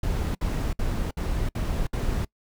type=noise bursts; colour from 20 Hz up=brown; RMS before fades=-26 dBFS; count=6; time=0.03-2.25 s; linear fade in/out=5 ms; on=320 ms; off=60 ms; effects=noise-tail reverb RT60 0.1 s tail -24 dB re dry